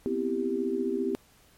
sine chord, C major seventh, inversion third, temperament equal, 246.9 / 261.6 / 329.6 / 392 Hz, B3 / C4 / E4 / G4, 0 / 0 / 0 / 0 cents, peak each -33 / -33 / -33 / -29 dBFS, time 0.06-1.15 s, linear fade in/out 0 ms, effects pink hiss -60 dBFS RMS until 1.57 s + MP3 64 kbps

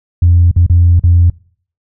sine tone with dropouts, 86.7 Hz, F2, 12 cents flat, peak -3 dBFS, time 0.22-1.3 s, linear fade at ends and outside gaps 5 ms, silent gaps 0.514-0.562 / 0.665-0.697 / 0.996-1.037 s, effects noise-tail reverb RT60 0.5 s tail -24 dB re dry + tanh soft clip ceiling 0 dBFS

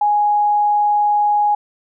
sine tone, 830.6 Hz, G#5, in tune, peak -12 dBFS, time 0.01-1.55 s, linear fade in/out 5 ms, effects none

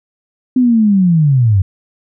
sine linear sweep, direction down, 258.7 to 90.3 Hz, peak -7 dBFS, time 0.56-1.62 s, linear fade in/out 5 ms, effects none

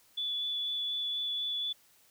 sine tone with vibrato, 3447 Hz, A7, 36 cents flat, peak -31 dBFS, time 0.17-1.73 s, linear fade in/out 10 ms, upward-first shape sine, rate 4.1 Hz, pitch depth 9 cents each way, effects white hiss -64 dBFS RMS until 2.1 s

